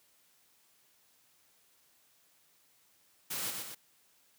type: noise with echo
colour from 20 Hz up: white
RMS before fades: -37 dBFS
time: 3.3-3.51 s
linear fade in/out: 10 ms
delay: 120 ms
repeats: 2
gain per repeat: -4 dB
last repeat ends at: 3.75 s
effects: white hiss -68 dBFS RMS until 4.38 s + high-pass 80 Hz 12 dB/octave